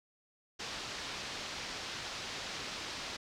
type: low-pass noise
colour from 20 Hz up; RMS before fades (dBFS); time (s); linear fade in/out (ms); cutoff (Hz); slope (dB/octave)
white; -42; 0.59-3.17; 10; 5400; 24
effects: none